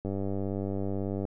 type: click train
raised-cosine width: 2 ms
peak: -20 dBFS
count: 119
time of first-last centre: 0.05-1.252 s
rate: 98.2 Hz
effects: none